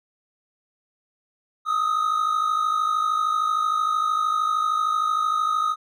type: tone pair together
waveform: triangle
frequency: 1244.5 / 1297.6 Hz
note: D#6 / E6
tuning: 0 / -28 cents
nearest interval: minor second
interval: 72 cents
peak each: -19 / -25 dBFS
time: 1.65-5.76 s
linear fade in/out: 50 ms
effects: none